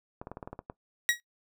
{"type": "clicks", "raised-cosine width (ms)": 1, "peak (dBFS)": -25, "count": 9, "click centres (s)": [0.215, 0.271, 0.316, 0.371, 0.428, 0.475, 0.53, 0.591, 0.699]}
{"type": "tone with exponential decay", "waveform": "sawtooth", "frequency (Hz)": 1907, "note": "A#6", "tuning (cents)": 39, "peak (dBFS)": -16, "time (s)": [1.09, 1.2], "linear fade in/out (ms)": 0, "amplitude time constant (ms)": 23}
{"effects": ["noise-tail reverb RT60 0.1 s tail -18 dB re dry"]}